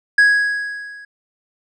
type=tone with level ramp; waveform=triangle; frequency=1661.2 Hz; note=G#6; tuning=in tune; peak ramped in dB=-5 to -34 dBFS; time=0.18-1.05 s; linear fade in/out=5 ms; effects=resampled to 22050 Hz